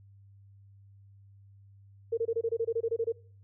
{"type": "tone bursts", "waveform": "sine", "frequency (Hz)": 458.5, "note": "A#4", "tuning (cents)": -29, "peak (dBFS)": -25, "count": 13, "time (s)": [2.12, 3.123], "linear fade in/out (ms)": 10, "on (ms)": 55, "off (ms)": 24, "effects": ["noise-tail reverb RT60 0.5 s tail -23 dB re dry", "added 99 Hz sine -53 dBFS peak until 3.43 s"]}